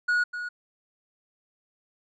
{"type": "tone with echo", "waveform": "triangle", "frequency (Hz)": 1454, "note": "F#6", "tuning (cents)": -31, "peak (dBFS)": -19, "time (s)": [0.08, 0.24], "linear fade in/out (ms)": 10, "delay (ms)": 250, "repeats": 1, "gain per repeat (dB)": -10, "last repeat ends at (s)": 0.49, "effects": ["resampled to 16000 Hz"]}